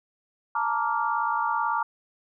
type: chord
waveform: sine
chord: Bb major seventh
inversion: third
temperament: just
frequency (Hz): 874.1 / 932.3 / 1165.4 / 1398.5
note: A5 / Bb5 / D6 / F6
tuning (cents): -12 / 0 / -14 / +2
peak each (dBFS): -30 / -27 / -28 / -31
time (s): 0.55-1.83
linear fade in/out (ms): 5
effects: none